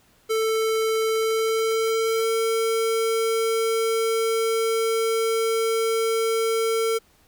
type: tone with pitch glide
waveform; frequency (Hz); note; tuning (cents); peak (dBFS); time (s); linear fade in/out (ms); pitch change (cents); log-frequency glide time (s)
square; 442.5 to 450; A4 to A4; +10 to +39; -21; 0.29-6.99; 20; +29; 1.1-2.28
effects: pink hiss -59 dBFS RMS until 7.27 s